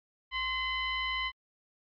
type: tone with frequency modulation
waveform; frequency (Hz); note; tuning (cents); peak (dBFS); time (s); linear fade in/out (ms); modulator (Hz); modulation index
sine; 2044; C7; -41; -30; 0.31-1.32; 50; 994; 1.2
effects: Opus 48 kbps